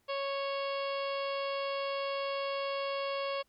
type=harmonic tone; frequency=553 Hz; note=C#5; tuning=4 cents flat; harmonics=1 / 2 / 3 / 4 / 5 / 6 / 7 / 8 / 9; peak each=-34 / -38 / -49 / -46 / -44 / -46 / -58 / -48 / -54 dBFS; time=0.08-3.43 s; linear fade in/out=20 ms; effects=pink hiss -73 dBFS RMS until 3.48 s